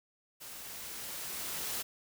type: noise with level ramp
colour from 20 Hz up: white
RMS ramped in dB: -47 to -36 dBFS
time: 0.4-1.83 s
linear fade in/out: 20 ms
effects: none